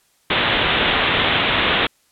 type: low-pass noise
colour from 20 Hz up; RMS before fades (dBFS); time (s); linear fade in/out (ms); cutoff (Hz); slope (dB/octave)
white; -18; 0.3-1.87; 5; 3700; 96
effects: white hiss -60 dBFS RMS until 2.11 s + low-pass 12000 Hz 12 dB/octave